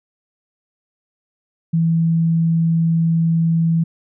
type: tone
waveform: sine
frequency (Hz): 164.81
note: E3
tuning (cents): 0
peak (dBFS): -13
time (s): 1.73-3.84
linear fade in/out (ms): 10
effects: none